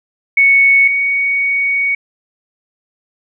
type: tone pair in turn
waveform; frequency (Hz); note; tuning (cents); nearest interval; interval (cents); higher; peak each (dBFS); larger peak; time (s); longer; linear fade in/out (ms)
sine; 2217 / 2236; C#7 / C#7; 0 / +14; unison; 14; second; -6 / -12; first; 0.37-0.88 / 0.88-1.95; second; 5
effects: none